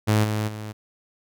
sawtooth tone with level steps, 107 Hz, A2, 48 cents flat, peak -13 / -19 / -28 dBFS, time 0.07-0.73 s, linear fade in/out 20 ms, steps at 0.23 / 0.47 s, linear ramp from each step 20 ms, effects none

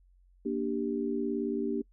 sine chord, G minor, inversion first, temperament just, 235.2 / 294 / 392 Hz, Bb3 / D4 / G4, +16 / +2 / 0 cents, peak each -33 dBFS, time 0.45-1.82 s, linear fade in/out 10 ms, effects noise-tail reverb RT60 0.1 s tail -25 dB re dry + added 45 Hz sine -59 dBFS peak until 1.92 s

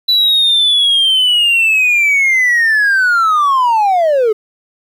triangle linear sweep, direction down, 3978 to 412.6 Hz, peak -6 dBFS, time 0.08-4.33 s, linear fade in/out 10 ms, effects tanh soft clip ceiling -3 dBFS + 8-bit

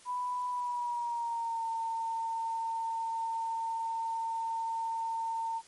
sine tone with pitch glide, 990 to 907.8 Hz, B5 to A#5, +4 to -46 cents, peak -31 dBFS, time 0.05-5.62 s, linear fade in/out 50 ms, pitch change -150 cents, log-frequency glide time 0.49-1.64 s, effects white hiss -57 dBFS RMS until 5.67 s + MP3 48 kbps

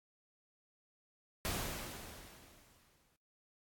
pink noise with exponential decay, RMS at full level -36 dBFS, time 1.45-3.16 s, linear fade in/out 0 ms, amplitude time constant 370 ms, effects noise-tail reverb RT60 0.5 s tail -26 dB re dry + AAC 64 kbps

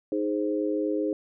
sine chord, Ab major, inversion second, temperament equal, 311.1 / 415.3 / 523.3 Hz, Eb4 / Ab4 / C5, 0 / 0 / 0 cents, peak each -27 / -29 / -31 dBFS, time 0.12-1.13 s, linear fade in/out 2 ms, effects none

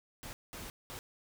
pink noise bursts at uneven times, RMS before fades -45 dBFS, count 3, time 0.23-0.33 / 0.53-0.7 / 0.9-0.99 s, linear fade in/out 0 ms, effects none

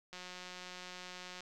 click train, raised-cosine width 0.2 ms, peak -30 dBFS, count 232, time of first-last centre 0.13-1.406 s, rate 181 Hz, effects none

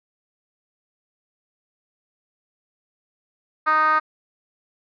10% pulse tone with band-pass filter, 310.1 Hz, D#4, 6 cents flat, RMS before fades -18 dBFS, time 3.66-4 s, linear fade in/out 20 ms, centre 1300 Hz, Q 4.6, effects resampled to 11025 Hz

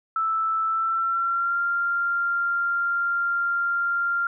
sine tone with pitch glide, 1318.5 to 1390.5 Hz, E6 to F6, 0 to -8 cents, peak -21 dBFS, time 0.16-4.27 s, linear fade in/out 2 ms, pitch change +92 cents, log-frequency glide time 0.66-1.6 s, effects none

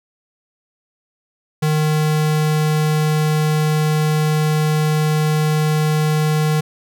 square tone, 153.6 Hz, D#3, 22 cents flat, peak -15 dBFS, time 1.62-6.61 s, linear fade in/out 10 ms, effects none

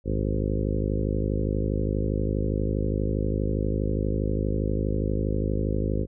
harmonic tone with a mistuned harmonic, 52.4 Hz, G#1, 16 cents sharp, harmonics 1 / 2 / 3 / 4 / 5 / 6 / 7 / 8 / 9 / 10, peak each -27 / -30 / -32 / -33 / -34 / -35 / -35 / -36 / -37 / -37 dBFS, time 0.04-6.07 s, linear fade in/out 50 ms, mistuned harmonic 1, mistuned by +150 cents, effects none

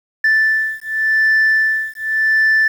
sine beating tone pair, 1760 / 1760.88 Hz, A6 / A6, 0 / +1 cents, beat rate 0.88 Hz, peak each -14 dBFS, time 0.24-2.68 s, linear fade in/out 5 ms, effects tanh soft clip ceiling -8 dBFS + 7-bit

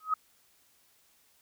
sine tone with exponential growth, 1266 Hz, D#6, 30 cents sharp, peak -21 dBFS, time 0-0.14 s, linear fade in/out 5 ms, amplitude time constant 29 ms, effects white hiss -66 dBFS RMS until 1.41 s

